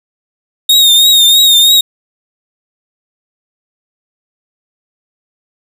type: tone with vibrato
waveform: 40% pulse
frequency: 3707 Hz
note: A#7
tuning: 10 cents flat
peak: -3 dBFS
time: 0.69-1.81 s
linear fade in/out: 5 ms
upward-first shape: triangle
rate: 3.1 Hz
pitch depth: 63 cents each way
effects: none